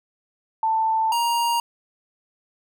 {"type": "tone pair in turn", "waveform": ["sine", "square"], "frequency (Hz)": [887, 939.7], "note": ["A5", "A#5"], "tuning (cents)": [14, 14], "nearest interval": "minor second", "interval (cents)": 100, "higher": "second", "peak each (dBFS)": [-18, -20], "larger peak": "first", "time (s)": [[0.63, 1.12], [1.12, 1.6]], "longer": "first", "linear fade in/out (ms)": 2, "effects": []}